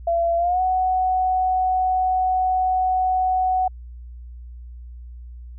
sine tone with pitch glide, 678 to 743.6 Hz, E5 to F#5, +49 to +8 cents, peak -17 dBFS, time 0.07-3.68 s, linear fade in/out 5 ms, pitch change +159 cents, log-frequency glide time 0.37-0.61 s, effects added 60 Hz sine -35 dBFS peak until 5.58 s

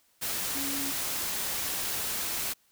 sine tone in noise, 277.2 Hz, C#4, in tune, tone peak -36 dBFS, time 0.54-0.92 s, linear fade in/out 20 ms, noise white, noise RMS -32 dBFS, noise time 0.21-2.54 s, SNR -7 dB, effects white hiss -67 dBFS RMS until 2.71 s

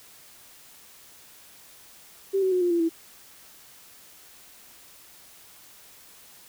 sine tone with pitch steps, 389.7 / 376.9 / 364.4 / 352.4 / 340.8 / 329.6 Hz, G4 / F#4 / F#4 / F4 / F4 / E4, -10 / +32 / -26 / +16 / -42 / 0 cents, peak -20 dBFS, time 2.33-2.894 s, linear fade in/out 20 ms, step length 94 ms, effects white hiss -51 dBFS RMS until 6.48 s

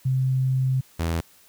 sine / sawtooth tone pair in turn, 130.81 / 82.95 Hz, C3 / E2, 0 / +11 cents, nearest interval minor sixth, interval 789 cents, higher first, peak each -19 dBFS, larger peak neither, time 0.05-0.81 / 0.99-1.21 s, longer first, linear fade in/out 10 ms, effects white hiss -55 dBFS RMS until 1.48 s

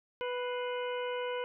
harmonic tone with a mistuned harmonic, 493.9 Hz, B4, in tune, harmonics 1 / 2 / 3 / 4 / 5 / 6, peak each -34 / -40 / -44 / -47 / -49 / -46 dBFS, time 0.21-1.44 s, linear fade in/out 0 ms, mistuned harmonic 4, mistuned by +110 cents, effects none

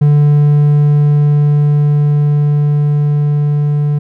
triangle tone with level ramp, 146.83 Hz, D3, in tune, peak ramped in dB -3 to -8 dBFS, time 0.01-3.99 s, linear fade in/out 10 ms, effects none

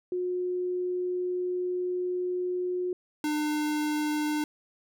sine / square tone pair in turn, 361.2 / 301.1 Hz, F#4 / D4, -42 / +43 cents, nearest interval minor third, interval 315 cents, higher first, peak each -27 dBFS, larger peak neither, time 0.12-2.93 / 3.24-4.44 s, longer first, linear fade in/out 2 ms, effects none

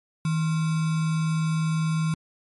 sine tone with sample-and-hold, 160 Hz, D#3, 49 cents sharp, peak -21 dBFS, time 0.25-2.14 s, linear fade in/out 2 ms, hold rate 1225 Hz, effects MP3 48 kbps

